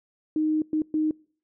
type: tone bursts at uneven times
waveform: sine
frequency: 309.9 Hz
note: D#4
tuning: 7 cents flat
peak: -21 dBFS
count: 3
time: 0.36-0.62 / 0.73-0.82 / 0.94-1.11 s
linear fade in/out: 2 ms
effects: noise-tail reverb RT60 0.5 s tail -26 dB re dry